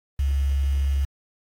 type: tone with quantisation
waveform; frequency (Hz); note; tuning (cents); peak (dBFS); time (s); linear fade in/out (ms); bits
sine; 69.2; C#2; -2; -19; 0.19-1.05; 5; 7
effects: AAC 64 kbps